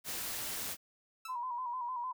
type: noise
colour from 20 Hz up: white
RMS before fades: -39 dBFS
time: 0.04-0.77 s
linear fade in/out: 50 ms
type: tone with exponential decay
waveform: sawtooth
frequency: 1318.5 Hz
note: E6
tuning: in tune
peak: -36 dBFS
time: 1.25-1.4 s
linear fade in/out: 5 ms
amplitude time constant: 31 ms
type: tone with vibrato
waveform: sine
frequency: 987.8 Hz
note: B5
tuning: in tune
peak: -35 dBFS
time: 1.28-2.13 s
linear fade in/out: 20 ms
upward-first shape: square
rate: 6.6 Hz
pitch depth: 57 cents each way
effects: none